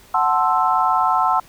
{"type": "chord", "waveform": "sine", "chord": "F# half-diminished seventh", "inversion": "none", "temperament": "equal", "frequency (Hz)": [740, 880, 1046.5, 1318.5], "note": ["F#5", "A5", "C6", "E6"], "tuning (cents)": [0, 0, 0, 0], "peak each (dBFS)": -20, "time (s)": [0.14, 1.4], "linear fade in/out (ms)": 5, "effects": ["pink hiss -48 dBFS RMS until 1.48 s"]}